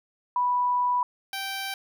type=tone pair in turn; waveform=sine / 10% pulse; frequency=985 / 780.1 Hz; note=B5 / G5; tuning=-5 / -9 cents; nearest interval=major third; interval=404 cents; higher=first; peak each=-21 / -22 dBFS; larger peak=first; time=0.36-1.03 / 1.33-1.74 s; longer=first; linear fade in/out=2 ms; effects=none